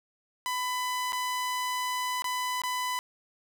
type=tone with dropouts; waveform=sawtooth; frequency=1000 Hz; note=B5; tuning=21 cents sharp; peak=-25 dBFS; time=0.46-2.99 s; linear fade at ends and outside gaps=0 ms; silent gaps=1.122-1.13 / 2.221-2.243 / 2.618-2.636 s; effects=none